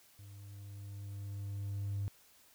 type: tone with level ramp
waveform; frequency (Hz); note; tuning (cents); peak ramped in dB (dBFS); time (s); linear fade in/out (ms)
triangle; 100.2; G2; +38; -48 to -30; 0.19-2.08; 0
effects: tanh soft clip ceiling -30 dBFS + white hiss -64 dBFS RMS until 2.54 s